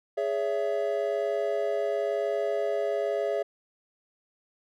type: tone cluster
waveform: triangle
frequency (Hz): 415.7 / 563 / 664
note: G#4 / C#5 / E5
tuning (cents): +2 / +27 / +12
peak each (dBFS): -28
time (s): 0.17-3.43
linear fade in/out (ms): 10
effects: none